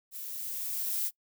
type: noise with level ramp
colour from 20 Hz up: violet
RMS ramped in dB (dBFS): -41 to -30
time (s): 0.11-1.11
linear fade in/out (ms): 50
effects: noise-tail reverb RT60 0.1 s tail -23 dB re dry